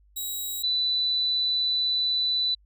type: tone pair in turn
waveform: 10% pulse / sine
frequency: 3851 / 3982 Hz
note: B7 / B7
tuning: -44 / +14 cents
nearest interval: minor second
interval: 58 cents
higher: second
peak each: -22 / -22 dBFS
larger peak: neither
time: 0.16-0.63 / 0.63-2.55 s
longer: second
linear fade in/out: 10 ms
effects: added 50 Hz sine -56 dBFS peak until 2.65 s

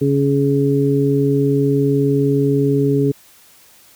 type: harmonic tone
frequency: 139.9 Hz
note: C#3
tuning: 16 cents sharp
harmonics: 1 / 2 / 3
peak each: -17 / -17 / -17 dBFS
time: 0.01-3.12 s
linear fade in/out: 10 ms
effects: white hiss -48 dBFS RMS until 3.95 s

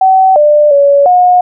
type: tone with pitch steps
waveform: sine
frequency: 760 / 595 / 565 / 722 Hz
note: F#5 / D5 / C#5 / F#5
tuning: +46 / +22 / +33 / -43 cents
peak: -3 dBFS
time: 0.01-1.41 s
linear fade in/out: 5 ms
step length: 350 ms
effects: none

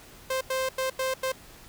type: tone bursts at uneven times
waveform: sawtooth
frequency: 523.3 Hz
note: C5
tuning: in tune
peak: -22 dBFS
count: 5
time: 0.3-0.41 / 0.5-0.69 / 0.78-0.9 / 0.99-1.14 / 1.23-1.32 s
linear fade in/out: 5 ms
effects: pink hiss -50 dBFS RMS until 1.68 s

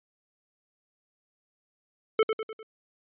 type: tone with echo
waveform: square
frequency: 439 Hz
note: A4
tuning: 4 cents flat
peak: -19 dBFS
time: 2.19-2.23 s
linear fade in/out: 2 ms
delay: 100 ms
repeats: 4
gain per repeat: -6 dB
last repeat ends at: 2.63 s
effects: resampled to 8000 Hz

